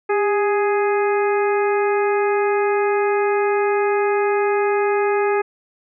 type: harmonic tone with a mistuned harmonic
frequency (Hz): 416.4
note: G#4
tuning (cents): +5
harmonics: 1 / 2 / 3 / 4 / 5 / 6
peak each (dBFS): -17 / -23 / -27 / -29 / -31 / -33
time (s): 0.09-5.42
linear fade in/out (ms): 10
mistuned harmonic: 1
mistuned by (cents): -52
effects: none